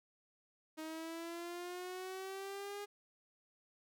sawtooth linear sweep, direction up, 312.6 to 410.8 Hz, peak -39 dBFS, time 0.77-2.86 s, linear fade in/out 20 ms, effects none

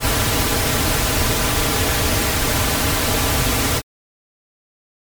pink noise with comb filter, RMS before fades -18 dBFS, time 0-3.82 s, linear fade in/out 50 ms, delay 5.5 ms, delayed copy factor -0.55, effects MP3 96 kbps

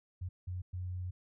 sine tone bursts at uneven times, 90.7 Hz, F#2, 34 cents flat, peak -36 dBFS, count 3, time 0.21-0.29 / 0.47-0.62 / 0.73-1.11 s, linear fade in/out 10 ms, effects none

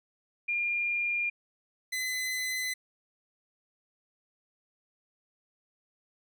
sine / sawtooth tone pair in turn, 2407 / 2024 Hz, D7 / B6, +42 / +42 cents, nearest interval minor third, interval 300 cents, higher first, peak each -27 dBFS, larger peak neither, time 0.48-1.3 / 1.92-2.74 s, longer neither, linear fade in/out 10 ms, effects none

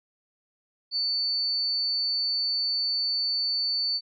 sine tone, 4500 Hz, C#8, 25 cents sharp, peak -24 dBFS, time 0.91-4.01 s, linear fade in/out 50 ms, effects none

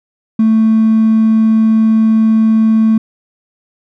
triangle tone with hard clipping, 221.2 Hz, A3, 9 cents sharp, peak -7 dBFS, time 0.39-2.98 s, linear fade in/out 5 ms, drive 4 dB, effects none

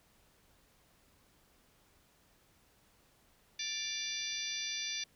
harmonic tone with a mistuned harmonic, 587.3 Hz, D5, in tune, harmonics 3 / 4 / 5 / 6 / 7 / 8 / 9 / 10, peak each -49 / -43 / -50 / -41 / -49 / -42 / -53 / -42 dBFS, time 3.59-5.04 s, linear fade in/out 5 ms, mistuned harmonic 5, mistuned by -82 cents, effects pink hiss -68 dBFS RMS until 5.15 s

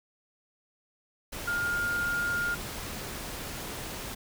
sine tone in noise, 1414 Hz, F6, 21 cents sharp, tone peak -27 dBFS, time 1.47-2.55 s, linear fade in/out 10 ms, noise pink, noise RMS -38 dBFS, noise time 1.32-4.15 s, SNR +8 dB, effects none

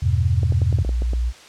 sine chord, E minor, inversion none, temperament just, 82.41 / 98.89 / 123.61 Hz, E2 / G2 / B2, 0 / +16 / +2 cents, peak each -19 / -20 / -21 dBFS, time 0.02-0.83 s, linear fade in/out 10 ms
clicks, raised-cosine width 2 ms, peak -17 dBFS, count 9, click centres 0.432 / 0.523 / 0.618 / 0.727 / 0.787 / 0.849 / 0.892 / 1.021 / 1.134 s
sine tone, 59.6 Hz, A#1, 39 cents sharp, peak -18 dBFS, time 0.82-1.33 s, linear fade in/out 50 ms
effects white hiss -44 dBFS RMS until 1.48 s + low-pass 6000 Hz 12 dB/octave

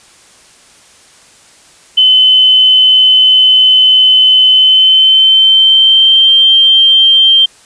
sine tone with pitch glide, 3041 to 3152 Hz, F#7 to G7, +47 to +9 cents, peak -3 dBFS, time 1.97-7.46 s, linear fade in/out 10 ms, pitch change +62 cents, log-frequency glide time 4.51-6.38 s, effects white hiss -42 dBFS RMS until 7.65 s + resampled to 22050 Hz

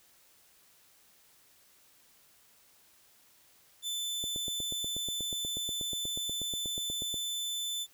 sawtooth tone, 3520 Hz, A7, in tune, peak -30 dBFS, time 3.82-7.87 s, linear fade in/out 50 ms
click train, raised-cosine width 2 ms, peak -29 dBFS, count 25, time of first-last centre 4.24-7.142 s, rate 8.27 Hz
effects white hiss -63 dBFS RMS until 7.93 s

